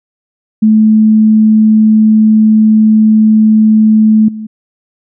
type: tone with level steps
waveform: sine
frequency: 217 Hz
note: A3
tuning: 24 cents flat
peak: -3 / -19 dBFS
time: 0.62-4.47 s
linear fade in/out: 10 ms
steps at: 4.28 s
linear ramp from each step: 5 ms
effects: none